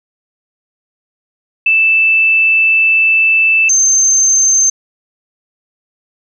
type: tone pair in turn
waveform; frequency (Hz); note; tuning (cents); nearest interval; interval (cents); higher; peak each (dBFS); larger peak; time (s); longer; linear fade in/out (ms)
sine; 2642 / 6284; E7 / G8; +3 / +3; octave + minor third; 1500; second; -7; neither; 1.66-3.69 / 3.69-4.7; first; 5
effects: none